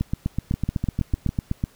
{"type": "two click trains", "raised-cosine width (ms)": 5, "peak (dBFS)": [-11, -10], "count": [6, 14], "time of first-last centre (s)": [[0.54, 1.291], [0.01, 1.639]], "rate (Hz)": [6.66, 7.98], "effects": ["pink hiss -55 dBFS RMS until 1.75 s"]}